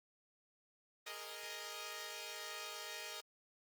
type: chord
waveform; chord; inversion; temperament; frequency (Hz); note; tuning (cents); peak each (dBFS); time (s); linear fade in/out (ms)
5% pulse; Ab suspended second; none; equal; 415.3 / 466.2 / 622.3; Ab4 / Bb4 / Eb5; 0 / 0 / 0; -40 / -38 / -37; 1.06-3.21; 10
effects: Opus 24 kbps